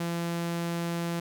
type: tone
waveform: sawtooth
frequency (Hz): 170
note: F3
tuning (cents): -46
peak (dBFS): -25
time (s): 0-1.2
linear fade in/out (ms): 5
effects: none